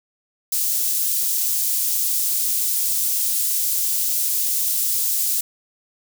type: high-pass noise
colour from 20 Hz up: white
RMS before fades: -21 dBFS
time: 0.52-5.41 s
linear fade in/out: 5 ms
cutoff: 6500 Hz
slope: 12 dB/octave
effects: none